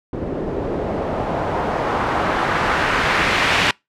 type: noise with low-pass filter sweep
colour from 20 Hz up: white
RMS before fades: -20 dBFS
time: 0.13-3.71 s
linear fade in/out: 2 ms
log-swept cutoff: 370 to 2600 Hz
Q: 1.2
effects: noise-tail reverb RT60 0.2 s tail -26 dB re dry